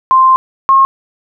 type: tone pair in turn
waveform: sine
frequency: 1046.5 / 1077.8 Hz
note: C6 / C#6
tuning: 0 / -49 cents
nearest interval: minor second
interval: 51 cents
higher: second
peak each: -4 dBFS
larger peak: neither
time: 0.11-0.36 / 0.69-0.85 s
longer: first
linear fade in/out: 0 ms
effects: none